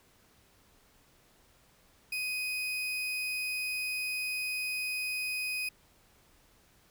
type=tone; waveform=35% pulse; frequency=2500 Hz; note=D#7; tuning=8 cents sharp; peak=-30 dBFS; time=2.12-5.69 s; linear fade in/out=5 ms; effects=pink hiss -64 dBFS RMS until 6.9 s